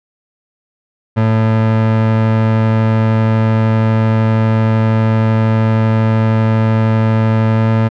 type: tone with pitch glide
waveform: 30% pulse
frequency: 110.9 to 111.61 Hz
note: A2 to A2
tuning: +14 to +25 cents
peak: -7 dBFS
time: 1.16-7.89 s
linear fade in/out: 20 ms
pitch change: +11 cents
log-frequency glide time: 7.51-7.67 s
effects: low-pass 2000 Hz 12 dB/octave